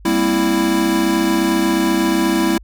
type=chord; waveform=square; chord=C dominant seventh; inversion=second; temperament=equal with one note detuned; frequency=198.85 / 233.1 / 261.6 / 329.6 Hz; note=G3 / Bb3 / C4 / E4; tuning=+25 / 0 / 0 / 0 cents; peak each=-22 / -23 / -23 / -17 dBFS; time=0.05-2.58 s; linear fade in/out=5 ms; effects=added 50 Hz sine -38 dBFS peak until 2.63 s